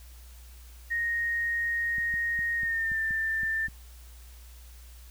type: tone with pitch glide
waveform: sine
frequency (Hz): 1864.7 to 1784.6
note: A#6 to A6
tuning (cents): 0 to +24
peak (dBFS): -26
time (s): 0.9-3.68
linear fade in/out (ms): 20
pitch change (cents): -76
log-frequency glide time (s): 2.56-2.99
type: clicks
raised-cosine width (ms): 5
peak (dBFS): -31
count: 8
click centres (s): 1.983 / 2.14 / 2.391 / 2.633 / 2.918 / 3.108 / 3.433 / 3.684
effects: added 60 Hz sine -46 dBFS peak until 5.1 s + white hiss -56 dBFS RMS until 5.1 s